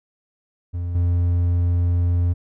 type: tone with level steps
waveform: triangle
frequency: 87.31 Hz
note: F2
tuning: in tune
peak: -21 / -14 dBFS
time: 0.73-2.34 s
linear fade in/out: 20 ms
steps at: 0.95 s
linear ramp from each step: 2 ms
effects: none